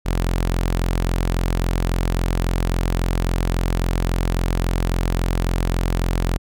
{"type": "tone", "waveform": "sawtooth", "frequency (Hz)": 43.65, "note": "F1", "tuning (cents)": 0, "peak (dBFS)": -14, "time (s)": [0.05, 6.38], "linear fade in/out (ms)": 20, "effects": []}